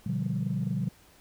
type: chord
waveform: sine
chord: G dominant seventh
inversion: first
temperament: just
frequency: 122.5 / 147 / 176.4 / 196 Hz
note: B2 / D3 / F3 / G3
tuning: -14 / +2 / +18 / 0 cents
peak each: -32 dBFS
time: 0.06-0.89 s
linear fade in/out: 5 ms
effects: tanh soft clip ceiling -20 dBFS + pink hiss -58 dBFS RMS until 1.2 s